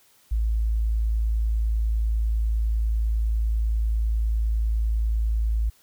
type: tone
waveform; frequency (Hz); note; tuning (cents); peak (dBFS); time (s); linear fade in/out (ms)
sine; 55; A1; 0; -20; 0.31-5.7; 10
effects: white hiss -59 dBFS RMS until 5.82 s